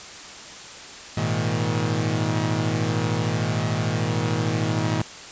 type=tone cluster; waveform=sawtooth; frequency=106 / 119.3 / 158.8 Hz; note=G#2 / A#2 / D#3; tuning=+36 / +41 / +36 cents; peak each=-22 dBFS; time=1.17-5.02 s; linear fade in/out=5 ms; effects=white hiss -39 dBFS RMS until 5.31 s + resampled to 16000 Hz